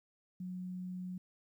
sine tone, 182.4 Hz, F#3, 24 cents flat, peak -39 dBFS, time 0.4-1.18 s, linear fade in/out 5 ms, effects 12-bit

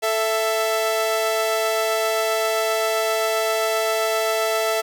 sawtooth tone pair together, 440 / 663.8 Hz, A4 / E5, 0 / +12 cents, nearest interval perfect fifth, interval 712 cents, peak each -20 / -17 dBFS, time 0.02-4.82 s, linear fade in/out 20 ms, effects none

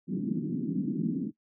pink band-pass noise, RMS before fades -31 dBFS, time 0.07-1.32 s, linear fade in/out 50 ms, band 160 to 320 Hz, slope 48 dB/octave, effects noise-tail reverb RT60 0.1 s tail -21 dB re dry

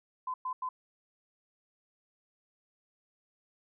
sine tone bursts at uneven times, 1020 Hz, C6, 44 cents flat, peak -32 dBFS, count 3, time 0.27-0.34 / 0.45-0.53 / 0.62-0.69 s, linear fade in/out 5 ms, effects none

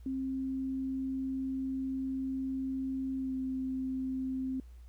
sine tone with pitch glide, 264.8 to 261.3 Hz, C4 to C4, +21 to -2 cents, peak -32 dBFS, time 0.06-4.6 s, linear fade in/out 2 ms, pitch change -23 cents, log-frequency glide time 3.18-3.34 s, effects added 60 Hz sine -48 dBFS peak until 4.88 s + pink hiss -70 dBFS RMS until 4.88 s

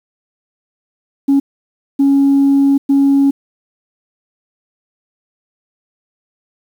sine tone bursts at uneven times, 277.2 Hz, C#4, in tune, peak -6 dBFS, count 3, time 1.28-1.4 / 1.99-2.78 / 2.89-3.31 s, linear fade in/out 10 ms, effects tanh soft clip ceiling -5 dBFS + 7-bit

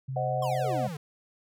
sine tone with pitch glide, 132.2 to 131.14 Hz, C3 to C3, +18 to +4 cents, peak -31 dBFS, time 0.08-0.89 s, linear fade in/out 10 ms, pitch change -14 cents, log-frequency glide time 0.52-0.72 s
sine chord, C diminished, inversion none, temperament equal, 523.3 / 622.3 / 740 Hz, C5 / Eb5 / Gb5, 0 / 0 / 0 cents, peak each -33 / -32 / -30 dBFS, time 0.16-0.87 s, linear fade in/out 5 ms
square exponential sweep, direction down, 1108.7 to 138.59 Hz, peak -35 dBFS, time 0.42-0.97 s, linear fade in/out 5 ms
effects none

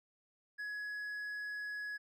sine tone with hard clipping, 1681 Hz, G#6, 20 cents sharp, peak -40 dBFS, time 0.58-1.98 s, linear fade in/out 20 ms, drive 3 dB, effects none

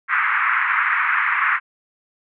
pink band-pass noise, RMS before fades -19 dBFS, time 0.08-1.6 s, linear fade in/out 50 ms, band 1100 to 2200 Hz, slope 48 dB/octave, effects none

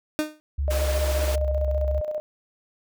30% pulse tone with exponential decay, 305.9 Hz, D#4, 29 cents flat, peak -16 dBFS, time 0.19-0.4 s, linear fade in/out 0 ms, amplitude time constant 44 ms
sine tone with vibrato, 69.3 Hz, C#2, in tune, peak -22 dBFS, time 0.58-2.01 s, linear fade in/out 10 ms, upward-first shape triangle, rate 5.2 Hz, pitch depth 43 cents each way
sine tone with tremolo, 609 Hz, D#5, 37 cents flat, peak -24 dBFS, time 0.68-2.2 s, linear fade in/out 0 ms, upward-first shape square, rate 15 Hz, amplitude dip 50%
pink high-pass noise, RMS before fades -33 dBFS, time 0.7-1.36 s, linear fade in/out 10 ms, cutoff 290 Hz, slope 96 dB/octave
effects none

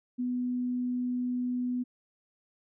sine tone, 248 Hz, B3, 7 cents sharp, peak -28 dBFS, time 0.18-1.84 s, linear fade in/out 20 ms, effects none

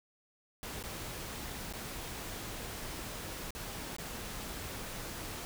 pink noise with dropouts, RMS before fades -42 dBFS, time 0.63-5.45 s, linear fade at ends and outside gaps 0 ms, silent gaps 0.827-0.838 / 1.726-1.736 / 3.506-3.55 / 3.965-3.984 s, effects none

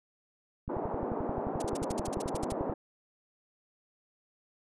click train, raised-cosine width 5 ms, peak -25 dBFS, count 24, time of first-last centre 0.68-2.698 s, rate 11.4 Hz
pink band-pass noise, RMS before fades -35 dBFS, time 0.69-2.74 s, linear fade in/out 5 ms, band 230 to 920 Hz, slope 24 dB/octave
blue noise bursts, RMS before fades -36 dBFS, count 13, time 1.6-2.521 s, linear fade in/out 5 ms, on 21 ms, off 54 ms
effects resampled to 22050 Hz

